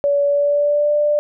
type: tone with pitch glide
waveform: sine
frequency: 570 to 591.8 Hz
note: C#5 to D5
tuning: +48 to +13 cents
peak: -13 dBFS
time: 0.04-1.19 s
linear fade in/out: 0 ms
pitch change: +65 cents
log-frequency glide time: 0.24-0.92 s
effects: none